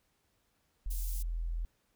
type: tone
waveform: sine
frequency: 41.74 Hz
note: E1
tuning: 22 cents sharp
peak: -32 dBFS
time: 0.86-1.65 s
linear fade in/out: 0 ms
type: high-pass noise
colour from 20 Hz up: white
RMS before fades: -45 dBFS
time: 0.9-1.23 s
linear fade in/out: 10 ms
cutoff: 6800 Hz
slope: 12 dB/octave
effects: pink hiss -75 dBFS RMS until 1.95 s